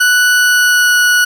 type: tone with pitch glide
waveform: 40% pulse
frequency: 1480 to 1468.9 Hz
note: F#6 to F#6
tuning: 0 to -13 cents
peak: -7 dBFS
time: 0-1.25 s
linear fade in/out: 10 ms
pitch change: -13 cents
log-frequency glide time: 0.34-0.96 s
effects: none